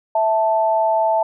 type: tone pair together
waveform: sine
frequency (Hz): 655.8 / 880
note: E5 / A5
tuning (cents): -9 / 0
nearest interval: perfect fourth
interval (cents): 509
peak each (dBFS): -17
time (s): 0.15-1.23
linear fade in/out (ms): 5
effects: none